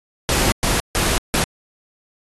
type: noise bursts at uneven times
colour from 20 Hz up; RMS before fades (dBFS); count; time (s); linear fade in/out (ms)
pink; -18; 4; 0.29-0.52 / 0.63-0.8 / 0.95-1.18 / 1.34-1.44; 0
effects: AAC 32 kbps